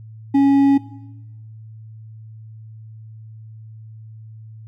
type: tone with hard clipping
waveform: triangle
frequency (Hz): 277.2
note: C#4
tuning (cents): 0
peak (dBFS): -12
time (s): 0.34-0.78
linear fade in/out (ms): 10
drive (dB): 8
effects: noise-tail reverb RT60 1.0 s tail -18 dB re dry + added 110 Hz sine -36 dBFS peak until 4.67 s